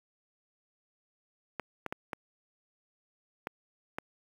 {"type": "clicks", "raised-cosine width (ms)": 0.5, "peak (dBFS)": -19, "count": 6, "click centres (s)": [1.597, 1.863, 1.925, 2.132, 3.471, 3.985], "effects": ["high-pass 150 Hz 12 dB/octave", "8-bit"]}